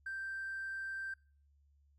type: tone with hard clipping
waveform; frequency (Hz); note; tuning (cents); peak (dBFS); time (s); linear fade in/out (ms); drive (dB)
sine; 1568; G6; 0; -39; 0.06-1.14; 5; 1
effects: noise-tail reverb RT60 0.4 s tail -24 dB re dry + added 71 Hz sine -66 dBFS peak until 1.98 s